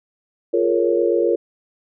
sine chord, Bb minor seventh, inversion second, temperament equal with one note detuned, 349.2 / 418.9 / 466.2 / 554.4 Hz, F4 / Ab4 / Bb4 / Db5, 0 / +15 / 0 / 0 cents, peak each -19 / -23 / -19 / -22 dBFS, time 0.53-1.36 s, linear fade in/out 10 ms, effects none

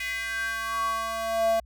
square tone with high-pass filter sweep, 224.9 Hz, A3, 38 cents sharp, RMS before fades -28 dBFS, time 0-1.6 s, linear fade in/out 5 ms, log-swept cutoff 2200 to 610 Hz, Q 5.9, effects added 60 Hz sine -48 dBFS peak until 1.65 s

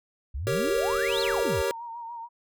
sine exponential two-way sweep, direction up then down, 58.27 to 4435 to 58.27 Hz, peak -29 dBFS, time 0.34-1.62 s, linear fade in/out 10 ms, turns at 1.21 s
brown noise with tremolo, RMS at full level -45 dBFS, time 0.46-1.52 s, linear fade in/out 20 ms, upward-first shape triangle, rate 4.8 Hz, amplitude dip 55%
square chord, G diminished, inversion none, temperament equal, 392 / 466.2 / 554.4 Hz, G4 / Bb4 / Db5, 0 / 0 / 0 cents, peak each -30 dBFS, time 0.47-1.71 s, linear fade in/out 0 ms
sine tone with vibrato, 932.3 Hz, A#5, in tune, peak -35 dBFS, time 1.08-2.29 s, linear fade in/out 50 ms, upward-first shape sine, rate 6.9 Hz, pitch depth 45 cents each way
effects none

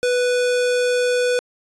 square tone, 493.9 Hz, B4, in tune, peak -17 dBFS, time 0.03-1.39 s, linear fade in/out 0 ms, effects resampled to 22050 Hz

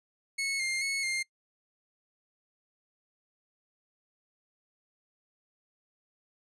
sawtooth tone with vibrato, 2154 Hz, C7, 50 cents sharp, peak -26 dBFS, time 0.38-1.23 s, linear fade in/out 10 ms, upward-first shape square, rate 2.3 Hz, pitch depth 33 cents each way, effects noise-tail reverb RT60 0.1 s tail -23 dB re dry + resampled to 24000 Hz

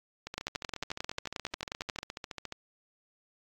two click trains, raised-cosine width 0.2 ms, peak -21 / -16 dBFS, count 33 / 19, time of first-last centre 0.27-2.524 / 0.38-1.987 s, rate 14.2 / 11.2 Hz, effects AAC 48 kbps

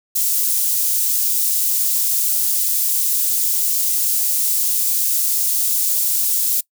white high-pass noise, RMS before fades -18 dBFS, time 0.15-6.61 s, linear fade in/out 10 ms, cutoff 7400 Hz, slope 12 dB/octave, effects noise-tail reverb RT60 0.1 s tail -23 dB re dry

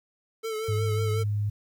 square tone with vibrato, 440 Hz, A4, in tune, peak -30 dBFS, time 0.43-1.24 s, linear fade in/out 20 ms, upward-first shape triangle, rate 5.5 Hz, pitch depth 47 cents each way
sine tone, 103.83 Hz, G#2, in tune, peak -24 dBFS, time 0.68-1.5 s, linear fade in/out 10 ms
effects 10-bit

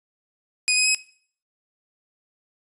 15% pulse tone with pitch steps, 2489 / 2516 / 2544 Hz, D#7 / D#7 / D#7, 0 / +19 / +38 cents, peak -10 dBFS, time 0.68-0.947 s, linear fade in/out 0 ms, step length 89 ms, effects noise-tail reverb RT60 0.5 s tail -18 dB re dry + resampled to 24000 Hz

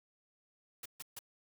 white noise bursts, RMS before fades -45 dBFS, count 3, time 0.83-1.191 s, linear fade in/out 5 ms, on 27 ms, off 140 ms, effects none

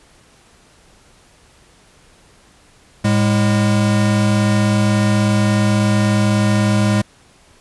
square tone pair together, 108.2 / 204.6 Hz, A2 / G#3, -29 / -26 cents, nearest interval major seventh, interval 1103 cents, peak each -16 dBFS, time 3.04-7.02 s, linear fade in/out 10 ms, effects pink hiss -50 dBFS RMS until 7.6 s + resampled to 24000 Hz

